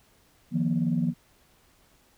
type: chord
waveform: sine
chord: Eb suspended second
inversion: none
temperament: equal with one note detuned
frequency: 155.56 / 174.61 / 238.8 Hz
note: Eb3 / F3 / Bb3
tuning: 0 / 0 / +42 cents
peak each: -28 / -26 / -26 dBFS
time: 0.51-1.14 s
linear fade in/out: 50 ms
effects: tanh soft clip ceiling -15 dBFS + pink hiss -62 dBFS RMS until 2.17 s